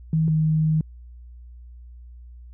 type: tone pair in turn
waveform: sine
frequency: 159.1 / 156.64 Hz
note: D#3 / D#3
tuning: +39 / +12 cents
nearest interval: unison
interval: 27 cents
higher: first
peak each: -17 dBFS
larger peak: neither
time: 0.13-0.28 / 0.28-0.81 s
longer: second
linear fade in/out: 2 ms
effects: added 60 Hz sine -40 dBFS peak until 2.53 s